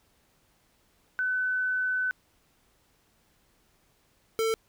sine / square tone pair in turn, 1508 / 447 Hz, F#6 / A4, +32 / +27 cents, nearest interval octave + major sixth, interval 2105 cents, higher first, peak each -25 dBFS, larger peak neither, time 1.19-2.11 / 4.39-4.54 s, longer first, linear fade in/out 0 ms, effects pink hiss -67 dBFS RMS until 4.68 s

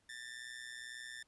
sawtooth tone with amplitude modulation, 1782 Hz, A6, 22 cents sharp, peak -39 dBFS, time 0.09-1.23 s, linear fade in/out 5 ms, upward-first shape sine, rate 122 Hz, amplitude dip 75%, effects pink hiss -75 dBFS RMS until 1.27 s + resampled to 24000 Hz

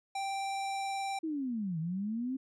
square tone with vibrato, 784 Hz, G5, in tune, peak -34 dBFS, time 0.15-1.19 s, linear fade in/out 5 ms, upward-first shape sine, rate 19 Hz, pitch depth 8 cents each way
sine linear two-way sweep, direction down then up, 329.6 to 155.4 to 269.3 Hz, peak -32 dBFS, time 1.23-2.37 s, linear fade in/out 10 ms, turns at 1.79 s
effects resampled to 22050 Hz

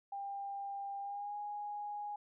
sine tone with pitch glide, 797 to 827 Hz, G5 to G#5, +28 to -8 cents, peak -39 dBFS, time 0.12-2.16 s, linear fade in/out 5 ms, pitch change +64 cents, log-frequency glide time 1-1.36 s, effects none

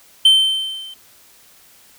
triangle tone with level ramp, 3100 Hz, G7, 20 cents flat, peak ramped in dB -4 to -32 dBFS, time 0.25-0.94 s, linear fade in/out 5 ms, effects white hiss -49 dBFS RMS until 1.98 s

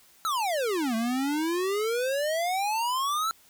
square exponential two-way sweep, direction down then up, 1354 to 220 to 1354 Hz, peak -26 dBFS, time 0.25-3.31 s, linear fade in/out 0 ms, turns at 0.95 s, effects white hiss -58 dBFS RMS until 3.49 s

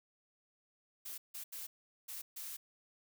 blue noise bursts at uneven times, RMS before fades -45 dBFS, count 5, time 1.05-1.18 / 1.34-1.44 / 1.52-1.67 / 2.08-2.22 / 2.36-2.57 s, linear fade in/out 10 ms, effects none

